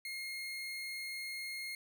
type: tone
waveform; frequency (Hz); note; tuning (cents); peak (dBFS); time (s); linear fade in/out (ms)
30% pulse; 2143; C7; +41; -37; 0.05-1.75; 2
effects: none